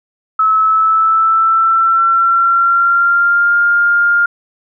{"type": "tone with pitch glide", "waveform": "sine", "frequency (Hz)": [1297, 1406.2], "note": ["E6", "F6"], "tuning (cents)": [-28, 11], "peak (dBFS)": -8, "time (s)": [0.39, 4.26], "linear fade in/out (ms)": 5, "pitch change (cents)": 139, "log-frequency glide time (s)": [0.57, 3.56], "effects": []}